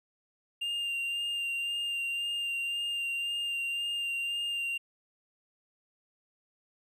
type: tone with vibrato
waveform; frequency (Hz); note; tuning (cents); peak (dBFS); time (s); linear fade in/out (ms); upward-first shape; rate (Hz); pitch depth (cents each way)
triangle; 2794; F7; 0; -29; 0.61-4.78; 10; sine; 1.9; 17
effects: none